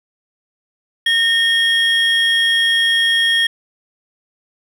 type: tone pair together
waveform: triangle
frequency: 1835 / 3270 Hz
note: A#6 / G#7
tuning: -28 / -28 cents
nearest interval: minor seventh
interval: 1000 cents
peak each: -14 / -13 dBFS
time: 1.06-3.47 s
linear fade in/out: 5 ms
effects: none